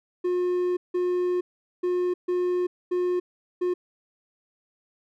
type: tone bursts at uneven times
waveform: triangle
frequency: 358.7 Hz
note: F4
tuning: 46 cents sharp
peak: -20 dBFS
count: 6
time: 0.24-0.77 / 0.94-1.41 / 1.83-2.14 / 2.28-2.67 / 2.91-3.2 / 3.61-3.74 s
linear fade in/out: 10 ms
effects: none